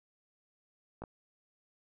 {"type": "clicks", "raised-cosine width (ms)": 1, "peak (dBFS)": -28, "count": 2, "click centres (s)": [1.02, 1.038], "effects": []}